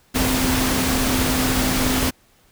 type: tone in noise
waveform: sine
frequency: 257.6 Hz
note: C4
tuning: 27 cents flat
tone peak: -22 dBFS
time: 0.14-2.11 s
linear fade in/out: 20 ms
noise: pink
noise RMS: -21 dBFS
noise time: 0.14-2.11 s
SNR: -4 dB
effects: pink hiss -57 dBFS RMS until 2.51 s